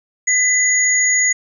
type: tone pair together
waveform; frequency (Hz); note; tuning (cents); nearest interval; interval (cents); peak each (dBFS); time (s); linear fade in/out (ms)
sine; 2005 / 6767; B6 / G#8; +26 / +32; octave + major sixth; 2106; -15; 0.27-1.33; 10
effects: none